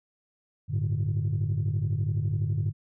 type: chord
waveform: sine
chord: G suspended second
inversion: none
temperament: equal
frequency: 98 / 110 / 146.83 Hz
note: G2 / A2 / D3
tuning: 0 / 0 / 0 cents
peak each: -27 / -27 / -28 dBFS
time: 0.68-2.73 s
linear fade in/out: 50 ms
effects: tanh soft clip ceiling -20 dBFS